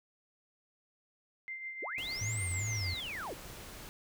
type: tone with tremolo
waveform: sine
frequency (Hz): 2088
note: C7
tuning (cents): -4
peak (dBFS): -37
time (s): 1.48-3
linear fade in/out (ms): 0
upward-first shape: triangle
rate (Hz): 6.6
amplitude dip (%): 55
type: linear two-way sweep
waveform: sine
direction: up then down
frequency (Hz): 240 to 8920 to 240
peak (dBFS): -38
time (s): 1.82-3.34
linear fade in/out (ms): 10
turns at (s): 2.43
type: noise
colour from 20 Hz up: pink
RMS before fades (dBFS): -48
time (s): 1.98-3.89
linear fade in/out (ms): 0
type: tone with vibrato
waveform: sine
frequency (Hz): 99.1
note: G2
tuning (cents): +19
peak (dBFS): -34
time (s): 2.21-2.94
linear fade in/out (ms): 5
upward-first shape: sine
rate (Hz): 2.5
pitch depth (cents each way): 200
effects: none